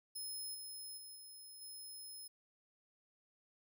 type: tone with level steps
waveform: 10% pulse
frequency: 5160 Hz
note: E8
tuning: 38 cents flat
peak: -37 / -41 / -45 / -47 / -43 dBFS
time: 0.15-2.28 s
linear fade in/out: 10 ms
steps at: 0.54 / 0.97 / 1.15 / 1.61 s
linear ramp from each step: 10 ms
effects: none